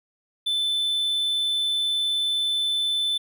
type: tone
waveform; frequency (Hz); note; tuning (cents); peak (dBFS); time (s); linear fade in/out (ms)
triangle; 3521; A7; 0; -20; 0.46-3.18; 10
effects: none